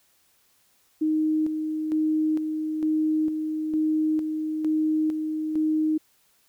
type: tone with tremolo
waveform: sine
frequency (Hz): 311.1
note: D#4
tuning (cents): 0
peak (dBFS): -20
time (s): 1.01-5.98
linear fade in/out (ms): 10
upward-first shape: square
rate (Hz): 1.1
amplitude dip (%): 45
effects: white hiss -64 dBFS RMS until 6.48 s